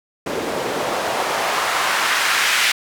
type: noise with band-pass filter sweep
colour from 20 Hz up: white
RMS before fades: -20 dBFS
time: 0.26-2.72 s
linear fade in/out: 5 ms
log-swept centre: 350 to 2200 Hz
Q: 1.2
effects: none